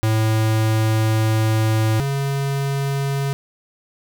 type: tone pair in turn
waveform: square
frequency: 110 / 138.59 Hz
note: A2 / C#3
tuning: 0 / 0 cents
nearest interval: major third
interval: 400 cents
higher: second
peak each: -16 / -20 dBFS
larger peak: first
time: 0.03-2 / 2-3.33 s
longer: first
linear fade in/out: 0 ms
effects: none